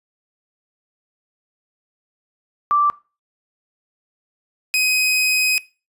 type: tone pair in turn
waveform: sine / sawtooth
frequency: 1171 / 2516 Hz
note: D6 / D#7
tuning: -5 / +19 cents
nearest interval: octave + minor second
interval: 1324 cents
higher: second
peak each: -13 / -12 dBFS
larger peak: second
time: 2.71-2.9 / 4.74-5.58 s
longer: second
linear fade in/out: 0 ms
effects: noise-tail reverb RT60 0.3 s tail -20 dB re dry + resampled to 32000 Hz